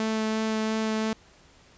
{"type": "tone with vibrato", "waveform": "sawtooth", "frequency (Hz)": 219.2, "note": "A3", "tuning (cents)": -6, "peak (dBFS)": -21, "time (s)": [0, 1.13], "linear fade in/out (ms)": 2, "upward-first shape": "sine", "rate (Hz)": 2.9, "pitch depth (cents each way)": 8, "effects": ["pink hiss -56 dBFS RMS until 1.77 s", "resampled to 16000 Hz"]}